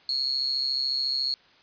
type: tone with amplitude modulation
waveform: sine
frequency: 4300 Hz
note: C8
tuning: 47 cents sharp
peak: -20 dBFS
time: 0.09-1.34 s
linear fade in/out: 2 ms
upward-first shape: sine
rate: 134 Hz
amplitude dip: 90%
effects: white hiss -57 dBFS RMS until 1.62 s + resampled to 11025 Hz